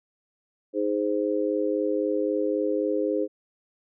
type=chord; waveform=sine; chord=Ab major; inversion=second; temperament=just; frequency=311.5 / 415.3 / 519.1 Hz; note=Eb4 / Ab4 / C5; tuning=+2 / 0 / -14 cents; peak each=-27 dBFS; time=0.73-3.28 s; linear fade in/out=50 ms; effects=none